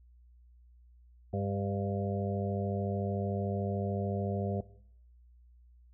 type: harmonic tone with a mistuned harmonic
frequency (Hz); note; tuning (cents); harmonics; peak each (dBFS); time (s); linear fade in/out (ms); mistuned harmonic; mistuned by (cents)
100; G2; +35; 1 / 2 / 4 / 5 / 6 / 7; -33 / -36 / -39 / -40 / -41 / -41; 1.33-4.61; 5; 7; -16
effects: noise-tail reverb RT60 0.7 s tail -19 dB re dry + added 60 Hz sine -56 dBFS peak until 5.93 s